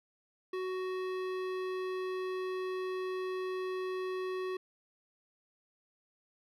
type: tone with hard clipping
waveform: sine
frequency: 371.9 Hz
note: F#4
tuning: 9 cents sharp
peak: -36 dBFS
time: 0.53-4.57 s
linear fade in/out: 5 ms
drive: 16 dB
effects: none